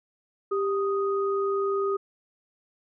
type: tone pair together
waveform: sine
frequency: 394.9 / 1244.5 Hz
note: G4 / D#6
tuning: +13 / 0 cents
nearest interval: octave + minor sixth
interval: 1987 cents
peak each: -24 / -30 dBFS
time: 0.51-1.97 s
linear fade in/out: 10 ms
effects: none